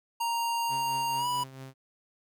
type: tone with pitch glide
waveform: square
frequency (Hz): 932.3 to 982.6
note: A#5 to B5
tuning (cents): 0 to -9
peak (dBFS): -28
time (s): 0.2-1.44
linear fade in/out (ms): 10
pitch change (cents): +91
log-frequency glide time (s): 1.16-1.27
type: tone with tremolo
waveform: sawtooth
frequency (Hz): 132.8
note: C3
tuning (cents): +26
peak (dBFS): -36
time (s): 0.68-1.74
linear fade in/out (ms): 50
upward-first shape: triangle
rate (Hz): 4.5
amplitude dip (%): 60
effects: none